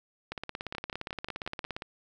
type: two click trains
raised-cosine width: 0.3 ms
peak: -19 / -21 dBFS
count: 26 / 7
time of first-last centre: 0.32-1.765 / 0.75-1.821 s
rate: 17.3 / 5.6 Hz
effects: none